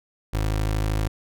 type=tone; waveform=25% pulse; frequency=52.9 Hz; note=G#1; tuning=33 cents sharp; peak=-18 dBFS; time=0.33-1.08 s; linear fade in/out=10 ms; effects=none